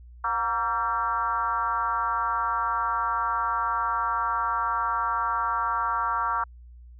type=tone with frequency modulation; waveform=sine; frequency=1147 Hz; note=D6; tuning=41 cents flat; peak=-23 dBFS; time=0.24-6.44 s; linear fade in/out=5 ms; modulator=214 Hz; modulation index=1.4; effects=added 60 Hz sine -44 dBFS peak until 6.99 s